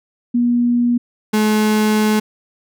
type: tone pair in turn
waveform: sine / 35% pulse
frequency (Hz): 240.7 / 214.1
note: B3 / A3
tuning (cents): -44 / -47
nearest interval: major second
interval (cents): 203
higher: first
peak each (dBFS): -12 / -11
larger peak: second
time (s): 0.34-0.98 / 1.33-2.2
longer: second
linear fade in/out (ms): 10
effects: none